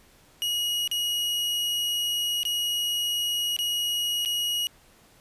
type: tone with dropouts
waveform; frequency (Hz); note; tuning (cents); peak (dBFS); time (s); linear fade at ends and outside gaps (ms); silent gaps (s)
40% pulse; 2897; F#7; -37; -24; 0.42-4.67; 0; 0.876-0.914 / 2.432-2.452 / 3.565-3.589 / 4.25-4.258
effects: pink hiss -57 dBFS RMS until 5.2 s + resampled to 32000 Hz